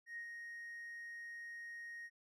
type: tone with ADSR envelope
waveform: triangle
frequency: 1869 Hz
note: A#6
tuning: 4 cents sharp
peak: -39 dBFS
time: 0.06-2.1 s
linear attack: 110 ms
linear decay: 81 ms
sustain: -5 dB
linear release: 48 ms
effects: tanh soft clip ceiling -41 dBFS + resampled to 32000 Hz